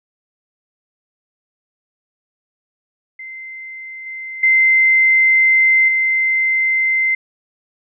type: tone with level steps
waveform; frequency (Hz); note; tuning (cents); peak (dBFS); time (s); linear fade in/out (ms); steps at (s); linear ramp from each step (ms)
sine; 2076; C7; -14; -29 / -26 / -9 / -13; 3.19-7.15; 5; 4.06 / 4.43 / 5.88; 5
effects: none